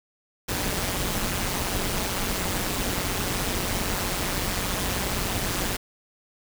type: noise with amplitude modulation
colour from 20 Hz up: pink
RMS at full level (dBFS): -24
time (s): 0.48-5.77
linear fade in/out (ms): 10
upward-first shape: sine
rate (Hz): 186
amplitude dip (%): 70
effects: none